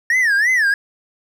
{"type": "tone with vibrato", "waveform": "triangle", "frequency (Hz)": 1809, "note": "A6", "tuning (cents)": 48, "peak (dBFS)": -11, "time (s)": [0.1, 0.74], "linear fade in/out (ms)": 2, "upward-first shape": "sine", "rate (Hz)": 3, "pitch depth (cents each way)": 220, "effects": []}